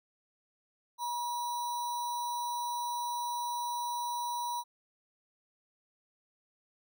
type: tone with sample-and-hold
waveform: sine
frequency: 960 Hz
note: B5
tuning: 49 cents flat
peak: -32 dBFS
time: 0.98-4.64 s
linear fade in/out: 50 ms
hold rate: 4900 Hz
effects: none